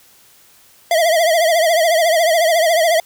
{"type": "tone with vibrato", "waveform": "square", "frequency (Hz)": 659.3, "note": "E5", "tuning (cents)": 0, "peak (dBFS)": -12, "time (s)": [0.91, 3], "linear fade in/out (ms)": 2, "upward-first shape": "triangle", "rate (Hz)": 14, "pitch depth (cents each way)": 120, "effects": ["white hiss -49 dBFS RMS until 3.05 s"]}